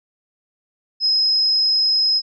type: tone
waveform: sine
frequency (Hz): 5110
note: D#8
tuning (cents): +45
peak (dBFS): -14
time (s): 1-2.22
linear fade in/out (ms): 50
effects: none